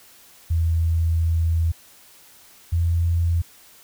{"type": "tone pair in turn", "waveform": "sine", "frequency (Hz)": [82.41, 84.68], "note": ["E2", "E2"], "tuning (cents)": [0, 47], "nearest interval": "unison", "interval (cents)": 47, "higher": "second", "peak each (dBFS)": -17, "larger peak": "neither", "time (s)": [[0.5, 1.72], [2.72, 3.42]], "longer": "first", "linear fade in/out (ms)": 10, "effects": ["white hiss -50 dBFS RMS until 3.83 s"]}